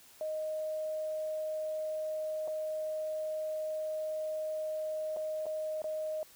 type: tone with dropouts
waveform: sine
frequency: 622 Hz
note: D#5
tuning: 1 cent flat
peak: -33 dBFS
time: 0.21-6.23 s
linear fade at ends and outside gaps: 1 ms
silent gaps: 2.476-2.48 / 5.164-5.169 / 5.457-5.465 / 5.819-5.842 s
effects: white hiss -58 dBFS RMS until 6.35 s